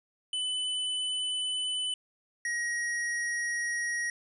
square tone pair in turn, 3003 / 1891.8 Hz, F#7 / A#6, +25 / +25 cents, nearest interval minor sixth, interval 800 cents, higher first, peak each -30 / -30 dBFS, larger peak neither, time 0.33-1.94 / 2.45-4.1 s, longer second, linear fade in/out 2 ms, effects resampled to 24000 Hz

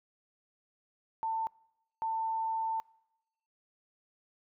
sine tone bursts at uneven times, 894 Hz, A5, 27 cents sharp, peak -30 dBFS, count 2, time 1.23-1.47 / 2.02-2.8 s, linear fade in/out 0 ms, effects noise-tail reverb RT60 0.9 s tail -25 dB re dry

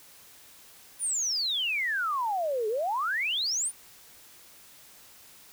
sine exponential two-way sweep, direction down then up, 9956 to 415.3 to 9956 Hz, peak -26 dBFS, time 0.99-3.72 s, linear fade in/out 50 ms, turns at 2.68 s, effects white hiss -53 dBFS RMS until 5.52 s

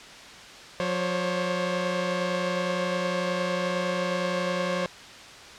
sawtooth tone cluster, 179.8 / 531 / 562 Hz, F#3 / C5 / C#5, -49 / +25 / +24 cents, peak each -26 / -25 / -27 dBFS, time 0.8-4.86 s, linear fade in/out 0 ms, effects white hiss -44 dBFS RMS until 5.58 s + low-pass 5000 Hz 12 dB/octave

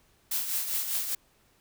blue noise with tremolo, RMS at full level -28 dBFS, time 0.31-1.15 s, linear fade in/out 5 ms, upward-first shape triangle, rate 5 Hz, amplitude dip 60%, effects pink hiss -65 dBFS RMS until 1.6 s

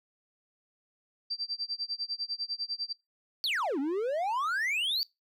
sine tone with tremolo, 4693 Hz, D8, 2 cents flat, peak -29 dBFS, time 1.3-2.93 s, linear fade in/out 10 ms, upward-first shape sine, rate 10 Hz, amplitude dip 95%
triangle exponential two-way sweep, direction down then up, 4699 to 261.6 to 4699 Hz, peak -26 dBFS, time 3.44-5.03 s, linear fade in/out 0 ms, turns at 3.79 s
effects noise-tail reverb RT60 0.2 s tail -23 dB re dry

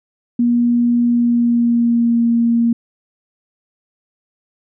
sine tone with pitch glide, 239.1 to 233.5 Hz, A#3 to A#3, +44 to +3 cents, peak -11 dBFS, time 0.39-2.73 s, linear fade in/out 5 ms, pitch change -41 cents, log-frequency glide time 1.05-2.24 s, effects none

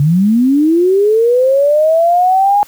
sine linear sweep, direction up, 137.5 to 830.6 Hz, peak -7 dBFS, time 0-2.63 s, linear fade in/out 0 ms, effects white hiss -42 dBFS RMS until 2.67 s + high-pass 60 Hz 12 dB/octave

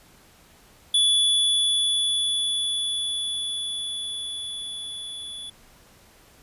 square tone with level ramp, 3435 Hz, A7, 42 cents flat, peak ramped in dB -17 to -35 dBFS, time 0.94-5.5 s, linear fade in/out 5 ms, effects pink hiss -54 dBFS RMS until 6.42 s + resampled to 32000 Hz

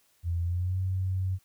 sine tone with pitch glide, 85.5 to 93.78 Hz, F2 to F#2, -36 to +24 cents, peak -26 dBFS, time 0.23-1.39 s, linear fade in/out 50 ms, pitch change +160 cents, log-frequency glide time 0.42-0.78 s, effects white hiss -67 dBFS RMS until 1.44 s

